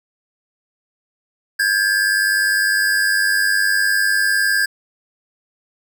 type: tone pair together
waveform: square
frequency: 1600 / 1699.8 Hz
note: G6 / G#6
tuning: +35 / +40 cents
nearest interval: minor second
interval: 105 cents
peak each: -17 / -20 dBFS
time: 1.59-4.66 s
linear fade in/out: 10 ms
effects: none